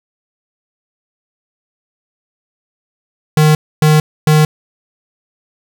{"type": "tone bursts", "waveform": "square", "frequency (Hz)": 153.5, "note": "D#3", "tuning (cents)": -23, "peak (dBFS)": -7, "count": 3, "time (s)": [3.37, 4.45], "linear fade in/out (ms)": 2, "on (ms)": 180, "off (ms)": 270, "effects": []}